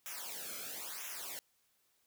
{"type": "noise with flanger", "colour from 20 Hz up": "white", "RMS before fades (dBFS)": -44, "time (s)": [0.06, 1.39], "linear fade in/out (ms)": 0, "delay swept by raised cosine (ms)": [0.22, 1.09], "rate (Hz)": 1, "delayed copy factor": -1, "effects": ["white hiss -75 dBFS RMS until 2.06 s"]}